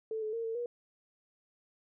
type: tone with pitch steps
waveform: sine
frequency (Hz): 441.4 / 431.4 / 459.3 / 450.3 / 480.2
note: A4 / A4 / A#4 / A4 / B4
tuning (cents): +5 / -34 / -26 / +40 / -49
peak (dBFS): -33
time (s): 0.11-0.66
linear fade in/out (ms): 2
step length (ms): 110
effects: none